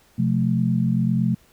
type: tone cluster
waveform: sine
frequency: 128.5 / 176.6 / 218.1 Hz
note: C3 / F3 / A3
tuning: -31 / +20 / -15 cents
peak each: -22 dBFS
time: 0.18-1.35 s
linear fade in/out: 10 ms
effects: pink hiss -57 dBFS RMS until 1.52 s